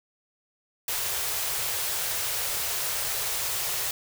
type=band-stop noise; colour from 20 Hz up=white; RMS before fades=-29 dBFS; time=0.88-3.91 s; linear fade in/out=2 ms; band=150 to 370 Hz; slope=48 dB/octave; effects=none